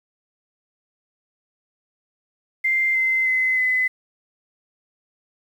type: tone with pitch steps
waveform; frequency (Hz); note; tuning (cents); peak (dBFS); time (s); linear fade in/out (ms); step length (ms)
sine; 2092 / 2068 / 2044 / 2021; C7 / C7 / C7 / B6; -1 / -21 / -41 / +39; -17; 2.64-3.88; 10; 310
effects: 8-bit